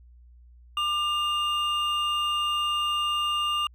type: tone pair together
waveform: triangle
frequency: 1197 / 2814 Hz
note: D6 / F7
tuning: +33 / +12 cents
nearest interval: octave + minor third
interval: 1479 cents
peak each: -25 / -25 dBFS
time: 0.77-3.67 s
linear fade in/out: 2 ms
effects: added 60 Hz sine -49 dBFS peak until 3.74 s